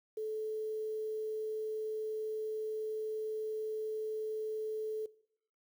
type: tone with quantisation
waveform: sine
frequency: 434.3 Hz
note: A4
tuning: 23 cents flat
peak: -35 dBFS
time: 0.17-5.06 s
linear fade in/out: 5 ms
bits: 10
effects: noise-tail reverb RT60 0.7 s tail -20 dB re dry